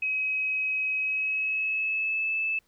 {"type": "tone with pitch glide", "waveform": "sine", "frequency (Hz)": [2543, 2622], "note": ["D#7", "E7"], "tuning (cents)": [37, -10], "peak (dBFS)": -25, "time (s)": [0.02, 2.59], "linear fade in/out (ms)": 5, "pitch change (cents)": 53, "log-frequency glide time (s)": [0.98, 2.36], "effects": ["pink hiss -68 dBFS RMS until 2.67 s"]}